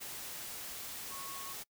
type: tone in noise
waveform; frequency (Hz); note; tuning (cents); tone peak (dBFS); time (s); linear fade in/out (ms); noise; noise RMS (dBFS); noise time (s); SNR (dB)
sine; 1100; C#6; -14; -47; 1.1-1.54; 20; white; -44; 0-1.64; -6
effects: noise-tail reverb RT60 0.1 s tail -24 dB re dry